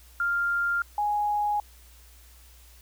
sine tone pair in turn, 1396.9 / 830.6 Hz, F6 / G#5, 0 / 0 cents, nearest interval major sixth, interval 900 cents, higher first, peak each -23 dBFS, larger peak neither, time 0.2-0.82 / 0.98-1.6 s, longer neither, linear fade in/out 2 ms, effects added 60 Hz sine -51 dBFS peak until 2.81 s + white hiss -56 dBFS RMS until 2.81 s

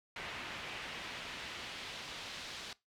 brown noise with band-pass filter sweep, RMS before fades -45 dBFS, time 0.16-2.73 s, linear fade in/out 2 ms, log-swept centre 2400 to 4100 Hz, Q 1.3, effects noise-tail reverb RT60 0.2 s tail -20 dB re dry

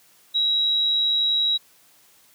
sine tone, 3863 Hz, B7, 39 cents flat, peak -18 dBFS, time 0.34-1.58 s, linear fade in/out 20 ms, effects white hiss -56 dBFS RMS until 2.34 s + high-pass 100 Hz 12 dB/octave

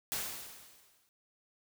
white noise with exponential decay, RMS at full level -34 dBFS, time 0.12-1.09 s, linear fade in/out 0 ms, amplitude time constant 210 ms, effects none

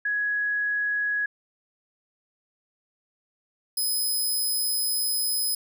sine / 5% pulse tone pair in turn, 1672 / 5061 Hz, G#6 / D#8, +11 / +29 cents, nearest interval octave + perfect fifth, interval 1918 cents, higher second, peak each -23 / -18 dBFS, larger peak second, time 0.05-1.26 / 3.77-5.55 s, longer second, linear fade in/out 5 ms, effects none

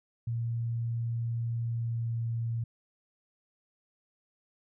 sine tone with pitch glide, 116.54 to 115.6 Hz, A#2 to A#2, 0 to -14 cents, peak -29 dBFS, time 0.27-2.64 s, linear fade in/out 5 ms, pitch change -14 cents, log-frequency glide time 1.65-2.19 s, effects none

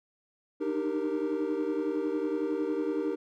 triangle chord, Eb major seventh, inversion third, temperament equal with one note detuned, 300.2 / 311.1 / 392 / 466.2 Hz, D4 / Eb4 / G4 / Bb4, +38 / 0 / 0 / 0 cents, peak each -31 dBFS, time 0.6-3.16 s, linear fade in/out 20 ms, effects tanh soft clip ceiling -19 dBFS

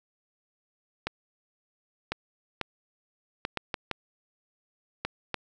clicks, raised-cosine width 0.3 ms, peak -13 dBFS, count 9, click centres 1.07 / 2.12 / 2.613 / 3.451 / 3.573 / 3.742 / 3.913 / 5.05 / 5.343 s, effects none

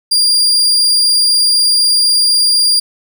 35% pulse tone, 4792 Hz, D8, 34 cents sharp, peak -7 dBFS, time 0.11-2.8 s, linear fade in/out 10 ms, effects none

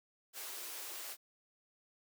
white high-pass noise, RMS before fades -45 dBFS, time 0.33-1.17 s, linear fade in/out 50 ms, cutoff 300 Hz, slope 96 dB/octave, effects none

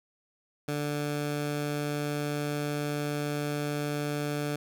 15% pulse tone, 146.83 Hz, D3, in tune, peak -23 dBFS, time 0.68-4.56 s, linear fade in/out 5 ms, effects none

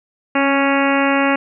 harmonic tone with a mistuned harmonic, 277.2 Hz, C#4, in tune, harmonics 1 / 2 / 3 / 4 / 5 / 6 / 7 / 8 / 9 / 10, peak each -17 / -20 / -22 / -23 / -24 / -25 / -25 / -26 / -27 / -27 dBFS, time 0.35-1.36 s, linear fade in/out 5 ms, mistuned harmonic 1, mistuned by -18 cents, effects none

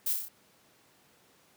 violet noise with echo, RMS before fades -30 dBFS, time 0.06-0.13 s, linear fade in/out 5 ms, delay 31 ms, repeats 5, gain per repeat -3 dB, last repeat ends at 0.285 s, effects pink hiss -63 dBFS RMS until 1.56 s + high-pass 150 Hz 12 dB/octave

